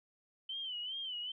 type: tone with vibrato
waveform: sine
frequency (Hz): 3053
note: G7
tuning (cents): -46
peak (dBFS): -38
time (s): 0.49-1.32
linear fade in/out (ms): 5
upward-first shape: sine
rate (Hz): 2.5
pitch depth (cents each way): 98
effects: none